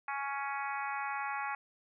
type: harmonic tone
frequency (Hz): 278.3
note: C#4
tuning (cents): +7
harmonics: 3 / 4 / 5 / 6 / 7 / 8 / 9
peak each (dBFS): -38 / -40 / -42 / -44 / -45 / -46 / -47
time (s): 0.08-1.55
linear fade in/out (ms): 2
effects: none